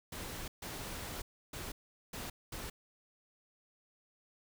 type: noise bursts at uneven times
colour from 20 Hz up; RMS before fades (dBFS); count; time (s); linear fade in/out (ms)
pink; -43; 5; 0.12-0.48 / 0.62-1.22 / 1.53-1.72 / 2.13-2.3 / 2.52-2.7; 5
effects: none